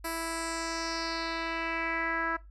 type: tone with low-pass filter sweep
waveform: 10% pulse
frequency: 329.6 Hz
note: E4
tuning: in tune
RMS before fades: -33 dBFS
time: 0.04-2.37 s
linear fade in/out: 10 ms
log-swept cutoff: 12000 to 1500 Hz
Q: 3.1
effects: noise-tail reverb RT60 0.2 s tail -18 dB re dry + added 50 Hz sine -48 dBFS peak until 2.5 s